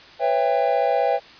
triangle chord, C# half-diminished seventh, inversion third, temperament just, 498.9 / 554.4 / 665.2 / 798.3 Hz, B4 / C#5 / E5 / G5, +17 / 0 / +16 / +31 cents, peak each -22 / -22 / -21 / -20 dBFS, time 0.19-1.2 s, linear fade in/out 50 ms, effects white hiss -45 dBFS RMS until 1.39 s + resampled to 11025 Hz

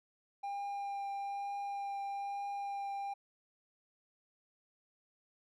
triangle tone with vibrato, 800 Hz, G5, 35 cents sharp, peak -35 dBFS, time 0.43-3.14 s, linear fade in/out 10 ms, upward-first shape triangle, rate 1.1 Hz, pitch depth 11 cents each way, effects none

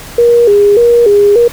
sine tone with vibrato, 440 Hz, A4, in tune, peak -3 dBFS, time 0.18-1.48 s, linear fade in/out 5 ms, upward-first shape square, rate 1.7 Hz, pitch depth 130 cents each way, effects pink hiss -29 dBFS RMS until 1.52 s

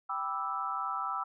sine chord, E minor seventh, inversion first, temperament equal, 784 / 987.8 / 1174.7 / 1318.5 Hz, G5 / B5 / D6 / E6, 0 / 0 / 0 / 0 cents, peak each -39 / -39 / -39 / -34 dBFS, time 0.09-1.24 s, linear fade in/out 10 ms, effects none

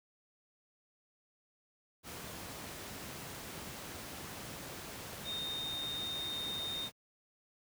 sine tone in noise, 3675 Hz, A#7, 25 cents flat, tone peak -37 dBFS, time 5.24-6.9 s, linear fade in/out 50 ms, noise pink, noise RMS -45 dBFS, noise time 2.03-6.92 s, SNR +5 dB, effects high-pass 80 Hz 12 dB/octave

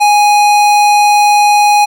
sine tone with hard clipping, 829 Hz, G#5, 3 cents flat, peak -7 dBFS, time 0-1.86 s, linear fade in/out 20 ms, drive 18 dB, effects none

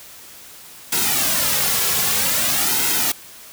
white noise with flanger, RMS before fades -19 dBFS, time 0.92-3.12 s, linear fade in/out 5 ms, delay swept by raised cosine 1.7 to 3.3 ms, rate 0.52 Hz, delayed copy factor -0.7, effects white hiss -41 dBFS RMS until 3.52 s

